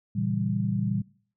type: chord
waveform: sine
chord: A# diminished seventh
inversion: none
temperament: equal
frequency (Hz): 116.54 / 138.59 / 164.81 / 196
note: A#2 / C#3 / E3 / G3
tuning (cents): 0 / 0 / 0 / 0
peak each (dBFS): -29 / -33 / -32 / -28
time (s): 0.15-1.02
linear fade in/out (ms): 10
effects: noise-tail reverb RT60 0.5 s tail -21 dB re dry